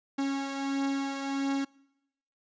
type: beating tone pair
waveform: 45% pulse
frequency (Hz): 274.5 / 276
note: C#4 / C#4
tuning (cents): -17 / -7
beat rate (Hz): 1.5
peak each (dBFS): -30 / -36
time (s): 0.18-1.65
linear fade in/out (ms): 10
effects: noise-tail reverb RT60 0.9 s tail -25 dB re dry + resampled to 16000 Hz